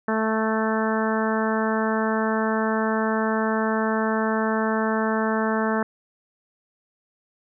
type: harmonic tone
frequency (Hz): 220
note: A3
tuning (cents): 0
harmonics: 1 / 2 / 3 / 4 / 5 / 6 / 7 / 8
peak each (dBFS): -24 / -27 / -29 / -30 / -31 / -32 / -32 / -33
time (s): 0.08-5.83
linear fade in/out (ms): 2
effects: none